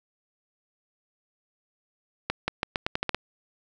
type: accelerating click train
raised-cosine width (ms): 0.3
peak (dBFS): -9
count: 9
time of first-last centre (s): 2.3-3.146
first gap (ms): 180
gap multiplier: 0.84
effects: none